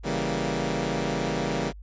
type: chord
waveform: 15% pulse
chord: C# diminished seventh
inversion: none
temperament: equal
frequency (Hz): 138.59 / 164.81 / 196 / 233.1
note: C#3 / E3 / G3 / Bb3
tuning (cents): 0 / 0 / 0 / 0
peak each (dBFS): -25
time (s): 0.03-1.73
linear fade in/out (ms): 50
effects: added 50 Hz sine -40 dBFS peak until 1.82 s + resampled to 16000 Hz